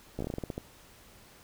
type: slowing click train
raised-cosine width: 2 ms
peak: -21 dBFS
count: 11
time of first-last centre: 0.19-0.579 s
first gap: 15 ms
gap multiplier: 1.2
effects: pink hiss -56 dBFS RMS until 1.43 s